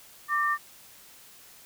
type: tone pair together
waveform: sine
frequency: 1176 / 1817.2 Hz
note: D6 / A#6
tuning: +2 / -45 cents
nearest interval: minor sixth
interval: 753 cents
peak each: -25 / -27 dBFS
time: 0.28-0.58 s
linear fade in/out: 50 ms
effects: white hiss -52 dBFS RMS until 1.65 s